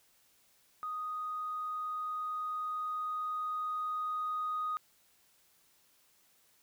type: tone with level ramp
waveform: sine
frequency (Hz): 1244.5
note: D#6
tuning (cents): 0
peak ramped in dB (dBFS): -35 to -31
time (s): 0.83-4.77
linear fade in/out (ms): 0
effects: tanh soft clip ceiling -28 dBFS + white hiss -68 dBFS RMS until 6.62 s